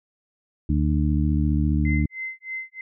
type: harmonic tone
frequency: 74.8 Hz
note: D2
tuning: 32 cents sharp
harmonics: 1 / 2 / 3 / 4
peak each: -21 / -24 / -26 / -27 dBFS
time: 0.69-2.06 s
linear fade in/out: 5 ms
type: tone with tremolo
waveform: sine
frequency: 2065 Hz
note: C7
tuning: 23 cents flat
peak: -27 dBFS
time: 1.85-2.81 s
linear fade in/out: 2 ms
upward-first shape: sine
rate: 3.2 Hz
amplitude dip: 100%
effects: none